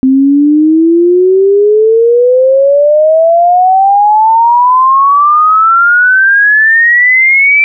sine exponential sweep, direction up, 259.3 to 2347 Hz, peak -3 dBFS, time 0.03-7.64 s, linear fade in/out 0 ms, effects none

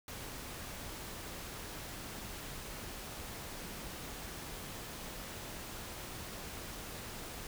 pink noise, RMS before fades -45 dBFS, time 0.08-7.47 s, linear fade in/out 2 ms, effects none

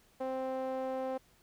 sawtooth tone with band-pass filter, 261.6 Hz, C4, in tune, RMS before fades -36 dBFS, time 0.2-1.18 s, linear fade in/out 10 ms, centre 610 Hz, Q 2.9, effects pink hiss -66 dBFS RMS until 1.42 s

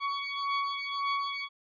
sawtooth beating tone pair, 1121 / 1122.8 Hz, C#6 / C#6, +19 / +22 cents, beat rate 1.8 Hz, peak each -29 dBFS, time 0-1.49 s, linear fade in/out 50 ms, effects resampled to 11025 Hz

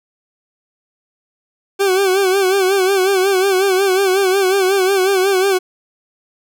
40% pulse tone with vibrato, 383.2 Hz, G4, 39 cents flat, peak -11 dBFS, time 1.79-5.59 s, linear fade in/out 20 ms, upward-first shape sine, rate 5.5 Hz, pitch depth 75 cents each way, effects none

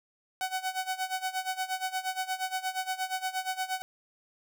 sawtooth tone with tremolo, 750 Hz, F#5, 23 cents sharp, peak -24 dBFS, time 0.41-3.82 s, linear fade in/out 0 ms, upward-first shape sine, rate 8.5 Hz, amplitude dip 85%, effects none

